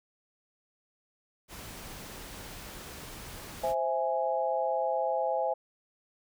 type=noise; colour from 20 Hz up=pink; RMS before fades=-44 dBFS; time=1.48-3.75 s; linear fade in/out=50 ms
type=chord; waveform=sine; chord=C augmented; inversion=none; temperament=equal; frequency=523.3 / 659.3 / 830.6 Hz; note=C5 / E5 / G#5; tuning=0 / 0 / 0 cents; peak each=-31 dBFS; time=3.63-5.54 s; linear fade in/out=10 ms
effects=none